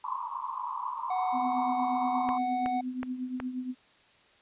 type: band-pass noise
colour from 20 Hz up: white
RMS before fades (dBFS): -35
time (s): 0.04-2.38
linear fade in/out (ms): 2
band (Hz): 930 to 1100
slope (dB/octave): 96
type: tone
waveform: triangle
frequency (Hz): 741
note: F#5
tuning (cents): +2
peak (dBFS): -26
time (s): 1.1-2.81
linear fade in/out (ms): 5
type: tone with tremolo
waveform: sine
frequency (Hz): 253.6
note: B3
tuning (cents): +46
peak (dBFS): -29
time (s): 1.32-3.75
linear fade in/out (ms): 50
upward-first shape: triangle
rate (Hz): 8.5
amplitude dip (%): 70
type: click train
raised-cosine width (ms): 0.5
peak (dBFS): -20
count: 4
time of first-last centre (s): 2.29-3.401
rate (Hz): 2.7
effects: white hiss -61 dBFS RMS until 4.41 s + resampled to 8000 Hz